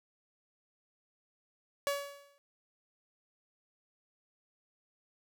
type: tone with exponential decay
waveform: sawtooth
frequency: 566 Hz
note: C#5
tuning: 36 cents sharp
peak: -24 dBFS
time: 1.87-2.38 s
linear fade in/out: 0 ms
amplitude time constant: 110 ms
effects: none